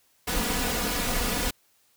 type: noise with comb filter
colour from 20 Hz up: pink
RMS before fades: -27 dBFS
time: 0.27-1.51 s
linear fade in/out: 10 ms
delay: 4.1 ms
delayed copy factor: +0.7
effects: white hiss -65 dBFS RMS until 1.96 s